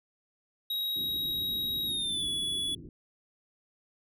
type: tone with pitch glide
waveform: square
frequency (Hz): 3814 to 3398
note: A#7 to G#7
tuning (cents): +39 to +39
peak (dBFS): -30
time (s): 0.7-2.75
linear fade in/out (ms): 5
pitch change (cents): -200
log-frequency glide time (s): 1.85-2.27
type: low-pass noise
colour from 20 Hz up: white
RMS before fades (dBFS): -46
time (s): 0.96-2.89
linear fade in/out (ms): 2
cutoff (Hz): 360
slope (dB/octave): 48
effects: none